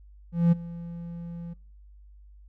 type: tone with ADSR envelope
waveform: triangle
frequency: 170.2 Hz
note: F3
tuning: 44 cents flat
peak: -13 dBFS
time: 0.32-1.54 s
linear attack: 200 ms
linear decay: 17 ms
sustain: -20 dB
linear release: 14 ms
effects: noise-tail reverb RT60 0.4 s tail -25 dB re dry + added 50 Hz sine -48 dBFS peak until 2.48 s